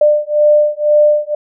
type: beating tone pair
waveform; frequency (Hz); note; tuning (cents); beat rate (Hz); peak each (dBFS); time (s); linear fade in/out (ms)
sine; 596 / 598; D5 / D5; +25 / +31; 2; -11; 0.01-1.35; 5
effects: none